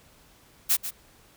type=noise with echo; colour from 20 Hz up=blue; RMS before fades=-21 dBFS; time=0.69-0.77 s; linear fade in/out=20 ms; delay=140 ms; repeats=1; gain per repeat=-11 dB; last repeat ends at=0.91 s; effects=pink hiss -57 dBFS RMS until 1.36 s